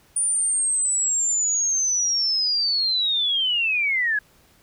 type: linear sweep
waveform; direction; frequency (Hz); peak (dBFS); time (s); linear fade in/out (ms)
sine; down; 9397 to 1642; -19; 0.16-4.19; 5
effects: pink hiss -57 dBFS RMS until 4.62 s